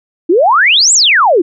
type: exponential two-way sweep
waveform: sine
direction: up then down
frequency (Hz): 311.1 to 8050 to 311.1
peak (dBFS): -5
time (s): 0.29-1.42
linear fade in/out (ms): 10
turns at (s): 0.93
effects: none